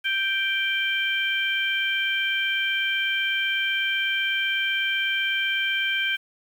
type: harmonic tone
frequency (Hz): 784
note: G5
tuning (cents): 0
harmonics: 2 / 3 / 4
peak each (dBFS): -26 / -26 / -27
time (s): 0.04-6.17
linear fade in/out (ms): 20
effects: 8-bit